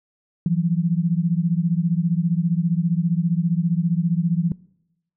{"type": "beating tone pair", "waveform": "sine", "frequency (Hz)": [164.81, 179.81], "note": ["E3", "F#3"], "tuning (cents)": [0, -49], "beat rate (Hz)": 15, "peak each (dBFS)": -20, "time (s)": [0.46, 4.52], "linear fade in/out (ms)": 2, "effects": ["noise-tail reverb RT60 0.8 s tail -22 dB re dry"]}